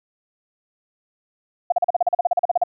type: tone bursts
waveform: sine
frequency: 706 Hz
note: F5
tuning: 19 cents sharp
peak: -13 dBFS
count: 16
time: 1.7-2.637 s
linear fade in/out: 5 ms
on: 22 ms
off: 39 ms
effects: none

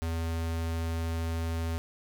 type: tone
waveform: square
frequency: 82.41 Hz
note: E2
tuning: in tune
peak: -30 dBFS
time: 0.02-1.78 s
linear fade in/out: 0 ms
effects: none

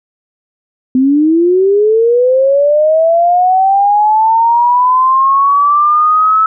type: linear sweep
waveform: sine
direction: up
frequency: 252.2 to 1308 Hz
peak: -6 dBFS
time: 0.95-6.46 s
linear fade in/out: 2 ms
effects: none

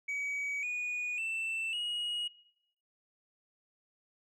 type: tone with pitch steps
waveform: sine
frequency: 2269 / 2460 / 2667 / 2892 Hz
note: C#7 / D#7 / E7 / F#7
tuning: +40 / -20 / +20 / -40 cents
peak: -30 dBFS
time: 0.08-2.28 s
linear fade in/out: 10 ms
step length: 550 ms
effects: noise-tail reverb RT60 0.8 s tail -21 dB re dry + tanh soft clip ceiling -32 dBFS

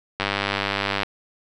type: click train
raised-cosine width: 0.3 ms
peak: -6 dBFS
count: 84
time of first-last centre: 0.2-1.032 s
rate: 99.7 Hz
effects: none

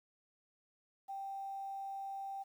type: tone with quantisation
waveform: sine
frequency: 784 Hz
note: G5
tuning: in tune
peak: -40 dBFS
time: 1.08-2.44 s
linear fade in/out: 20 ms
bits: 11
effects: none

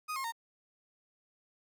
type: tone with pitch steps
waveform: 35% pulse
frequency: 1244.5 / 1071 / 921.6 Hz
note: D#6 / C6 / A#5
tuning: 0 / +40 / -20 cents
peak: -33 dBFS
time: 0.08-0.323 s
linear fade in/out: 20 ms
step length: 81 ms
effects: none

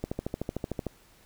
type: click train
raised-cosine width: 2 ms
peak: -17 dBFS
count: 12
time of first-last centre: 0.04-0.867 s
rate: 13.3 Hz
effects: pink hiss -59 dBFS RMS until 1.25 s

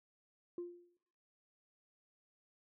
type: tone with exponential decay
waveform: sine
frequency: 349.6 Hz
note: F4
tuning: 2 cents sharp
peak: -36 dBFS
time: 0.58-0.97 s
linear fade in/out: 2 ms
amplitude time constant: 83 ms
effects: noise-tail reverb RT60 0.9 s tail -25 dB re dry + tanh soft clip ceiling -36 dBFS

